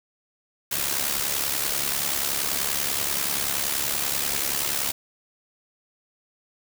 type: noise with amplitude modulation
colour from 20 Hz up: white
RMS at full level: -23 dBFS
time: 0.71-4.92 s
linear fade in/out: 10 ms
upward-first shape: sine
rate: 70.4 Hz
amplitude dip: 65%
effects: none